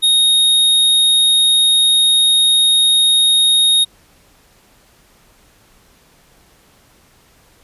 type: tone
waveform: square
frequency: 3729 Hz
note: A#7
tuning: in tune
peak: -10 dBFS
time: 0.02-3.85 s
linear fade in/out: 20 ms
effects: pink hiss -51 dBFS RMS until 7.63 s + resampled to 32000 Hz